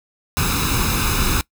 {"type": "noise with comb filter", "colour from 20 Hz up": "pink", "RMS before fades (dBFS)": -19, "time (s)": [0.37, 1.41], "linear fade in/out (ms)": 0, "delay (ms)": 0.78, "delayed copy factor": 0.75, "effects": ["noise-tail reverb RT60 0.1 s tail -21 dB re dry"]}